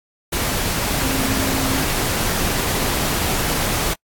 sine tone in noise, 266.4 Hz, C4, 31 cents sharp, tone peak -24 dBFS, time 1.03-1.83 s, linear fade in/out 10 ms, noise pink, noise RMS -21 dBFS, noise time 0.32-3.94 s, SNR -6 dB, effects noise-tail reverb RT60 0.1 s tail -26 dB re dry + AAC 64 kbps

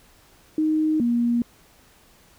sine tone pair in turn, 311.1 / 237.5 Hz, D#4 / A#3, 0 / +33 cents, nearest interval perfect fourth, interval 467 cents, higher first, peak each -18 dBFS, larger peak neither, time 0.58-1 / 1-1.42 s, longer neither, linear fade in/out 2 ms, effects pink hiss -55 dBFS RMS until 2.38 s

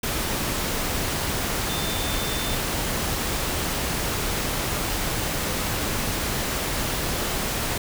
sine tone in noise, 3563 Hz, A7, 21 cents sharp, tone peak -33 dBFS, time 1.69-2.55 s, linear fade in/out 5 ms, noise pink, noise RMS -26 dBFS, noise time 0.03-7.78 s, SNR -10 dB, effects none

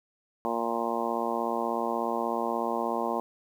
harmonic tone, 116.54 Hz, A#2, in tune, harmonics 2 / 3 / 4 / 5 / 6 / 7 / 8 / 9, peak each -35 / -35 / -35 / -35 / -35 / -35 / -35 / -35 dBFS, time 0.45-3.2 s, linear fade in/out 0 ms, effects 9-bit

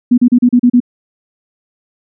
sine tone bursts, 244.6 Hz, B3, 16 cents flat, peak -4 dBFS, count 7, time 0.11-0.803 s, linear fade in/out 10 ms, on 69 ms, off 35 ms, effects none

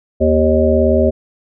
harmonic tone with a mistuned harmonic, 77.78 Hz, D#2, in tune, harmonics 1 / 3 / 5 / 7 / 8, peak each -16 / -16 / -16 / -16 / -16 dBFS, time 0.2-1.11 s, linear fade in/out 20 ms, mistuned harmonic 3, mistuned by +42 cents, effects none

